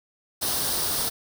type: noise with comb filter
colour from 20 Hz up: white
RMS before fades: -26 dBFS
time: 0.41-1.1 s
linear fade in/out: 20 ms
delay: 0.21 ms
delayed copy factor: +0.55
effects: none